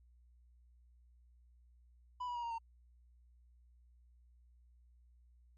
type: tone with pitch steps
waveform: triangle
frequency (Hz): 992 / 972.1 / 952.7 / 933.6 / 914.9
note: B5 / B5 / A#5 / A#5 / A#5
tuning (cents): +7 / -28 / +37 / +2 / -33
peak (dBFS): -36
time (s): 2.2-2.585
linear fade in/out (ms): 10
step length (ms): 77
effects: added 60 Hz sine -62 dBFS peak until 5.57 s + MP3 32 kbps